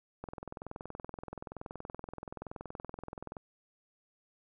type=click train; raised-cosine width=1 ms; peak=-27 dBFS; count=67; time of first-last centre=0.24-3.368 s; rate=21.1 Hz; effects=none